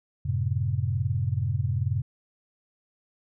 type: chord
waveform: sine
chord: F# diminished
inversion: none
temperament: just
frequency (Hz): 92.5 / 111 / 133.2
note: F#2 / A2 / C3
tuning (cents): 0 / +16 / +31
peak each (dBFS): -28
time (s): 0.25-2.02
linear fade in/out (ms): 10
effects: none